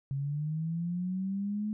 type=linear sweep; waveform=sine; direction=up; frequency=135.2 to 214.8 Hz; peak=-30 dBFS; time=0.11-1.73 s; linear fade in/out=0 ms; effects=none